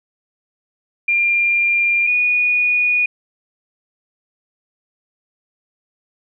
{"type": "tone pair in turn", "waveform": "sine", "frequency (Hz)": [2394, 2458], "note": ["D7", "D#7"], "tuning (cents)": [33, -22], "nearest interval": "unison", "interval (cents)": 45, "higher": "second", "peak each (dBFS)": -13, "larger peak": "neither", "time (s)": [[1.08, 2.07], [2.07, 3.06]], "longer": "neither", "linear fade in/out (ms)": 5, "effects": []}